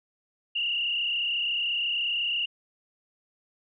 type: tone with frequency modulation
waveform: sine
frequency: 2832 Hz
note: F7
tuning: 23 cents sharp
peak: -25 dBFS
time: 0.55-2.46 s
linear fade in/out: 10 ms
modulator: 34.1 Hz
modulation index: 2.6
effects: none